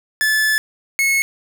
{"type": "tone pair in turn", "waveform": "45% pulse", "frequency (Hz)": [1735, 2186], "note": ["A6", "C#7"], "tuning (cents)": [-25, -25], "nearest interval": "major third", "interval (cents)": 400, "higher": "second", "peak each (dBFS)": -14, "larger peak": "neither", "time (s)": [[0.21, 0.58], [0.99, 1.22]], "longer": "first", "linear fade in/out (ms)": 0, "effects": []}